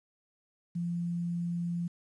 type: tone with quantisation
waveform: sine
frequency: 172.3 Hz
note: F3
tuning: 23 cents flat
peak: -30 dBFS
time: 0.75-1.88 s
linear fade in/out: 10 ms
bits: 10
effects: resampled to 22050 Hz